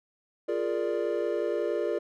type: chord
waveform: triangle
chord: Bb dominant seventh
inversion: second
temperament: equal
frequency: 349.2 / 415.3 / 466.2 / 587.3 Hz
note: F4 / Ab4 / Bb4 / D5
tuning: 0 / 0 / 0 / 0 cents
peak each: -30 dBFS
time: 0.48-1.99 s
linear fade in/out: 10 ms
effects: none